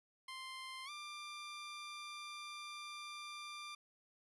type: tone with pitch glide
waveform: 15% pulse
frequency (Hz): 1046.5 to 1188.3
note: C6 to D6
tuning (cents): 0 to +20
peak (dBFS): -40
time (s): 0.28-3.75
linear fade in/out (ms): 5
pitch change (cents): +220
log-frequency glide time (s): 0.85-0.9
effects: resampled to 24000 Hz